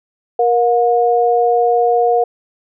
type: tone pair together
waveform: sine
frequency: 472.3 / 718 Hz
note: A#4 / F5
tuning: +23 / +48 cents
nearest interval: perfect fifth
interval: 725 cents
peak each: -13 / -13 dBFS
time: 0.39-2.24 s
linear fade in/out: 5 ms
effects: none